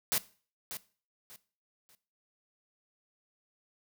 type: noise with echo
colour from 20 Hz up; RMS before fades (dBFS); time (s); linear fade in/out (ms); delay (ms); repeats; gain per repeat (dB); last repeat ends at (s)
white; -29; 0.12-0.18; 0; 590; 3; -11; 1.95
effects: noise-tail reverb RT60 0.4 s tail -18 dB re dry